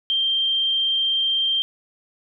sine tone, 3164 Hz, G7, 15 cents sharp, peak -18 dBFS, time 0.1-1.62 s, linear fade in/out 0 ms, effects none

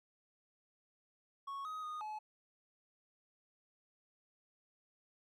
triangle tone with pitch steps, 1106 / 1258 / 1234 / 856 Hz, C#6 / D#6 / D#6 / A5, -4 / +19 / -15 / -48 cents, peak -39 dBFS, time 1.47-2.19 s, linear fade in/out 10 ms, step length 180 ms, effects none

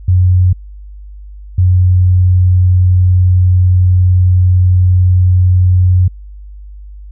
sine tone bursts at uneven times, 91.1 Hz, F#2, 26 cents flat, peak -5 dBFS, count 2, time 0.08-0.53 / 1.58-6.08 s, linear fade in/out 5 ms, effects added 50 Hz sine -28 dBFS peak until 7.11 s

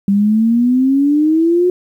sine exponential sweep, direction up, 196 to 364.7 Hz, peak -9 dBFS, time 0.08-1.7 s, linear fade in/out 2 ms, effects 8-bit

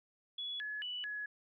sine tone with pitch steps, 3392 / 1701 / 2962 / 1688 Hz, G#7 / G#6 / F#7 / G#6, +36 / +41 / +1 / +28 cents, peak -38 dBFS, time 0.38-1.26 s, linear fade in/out 5 ms, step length 220 ms, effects none

